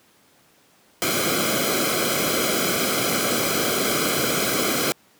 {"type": "noise with comb filter", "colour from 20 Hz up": "pink", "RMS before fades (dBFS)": -22, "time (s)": [1.02, 4.92], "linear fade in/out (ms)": 0, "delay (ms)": 1.1, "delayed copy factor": -0.8, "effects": ["pink hiss -57 dBFS RMS until 5.19 s", "high-pass 150 Hz 12 dB/octave"]}